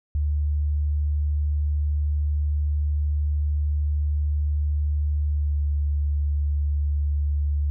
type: tone with pitch glide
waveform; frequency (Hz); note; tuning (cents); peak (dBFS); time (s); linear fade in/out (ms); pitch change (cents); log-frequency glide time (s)
sine; 73.9 to 72.8; D2 to D2; +11 to -15; -20; 0.15-7.7; 0; -26; 5.28-5.6
effects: none